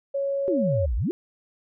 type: tone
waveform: sine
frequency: 554.4 Hz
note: C#5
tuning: in tune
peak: -23 dBFS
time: 0.14-0.86 s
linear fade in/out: 10 ms
type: exponential two-way sweep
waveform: sine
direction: down then up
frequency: 398.1 to 50 to 398.1 Hz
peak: -22 dBFS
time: 0.48-1.11 s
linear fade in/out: 0 ms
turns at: 0.96 s
effects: none